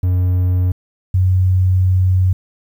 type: tone pair in turn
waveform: triangle / sine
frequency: 90.7 / 92.66 Hz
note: F#2 / F#2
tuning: -34 / +3 cents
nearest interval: unison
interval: 37 cents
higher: second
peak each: -10 dBFS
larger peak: neither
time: 0.03-0.72 / 1.14-2.33 s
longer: second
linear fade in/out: 5 ms
effects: 8-bit